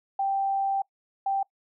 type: tone pair in turn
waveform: sine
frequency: 784 / 784 Hz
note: G5 / G5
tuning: 0 / 0 cents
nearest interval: unison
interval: 0 cents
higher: neither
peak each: -23 dBFS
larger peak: neither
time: 0.19-0.82 / 1.26-1.43 s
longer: first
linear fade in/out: 5 ms
effects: noise-tail reverb RT60 0.1 s tail -23 dB re dry